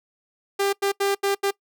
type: tone bursts at uneven times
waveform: sawtooth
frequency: 397.6 Hz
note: G4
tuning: 25 cents sharp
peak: -16 dBFS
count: 5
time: 0.59-0.73 / 0.82-0.92 / 1-1.15 / 1.23-1.35 / 1.43-1.51 s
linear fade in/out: 10 ms
effects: noise-tail reverb RT60 0.1 s tail -22 dB re dry